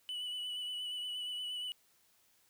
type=tone with vibrato; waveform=triangle; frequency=2967 Hz; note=F#7; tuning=4 cents sharp; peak=-36 dBFS; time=0.09-1.72 s; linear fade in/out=0 ms; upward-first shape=sine; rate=8.5 Hz; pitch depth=25 cents each way; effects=white hiss -70 dBFS RMS until 2.49 s